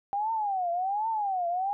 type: tone with vibrato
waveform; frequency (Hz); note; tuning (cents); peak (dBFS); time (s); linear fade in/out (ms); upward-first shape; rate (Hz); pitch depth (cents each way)
sine; 787; G5; +7; -26; 0.13-1.73; 0; triangle; 1.3; 260
effects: none